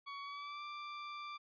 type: tone with pitch glide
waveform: sawtooth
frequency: 1124 to 1177.8 Hz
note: C#6 to D6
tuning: +24 to +5 cents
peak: -40 dBFS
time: 0.06-1.38 s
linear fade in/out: 20 ms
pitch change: +81 cents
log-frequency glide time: 0.22-0.63 s
effects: resampled to 11025 Hz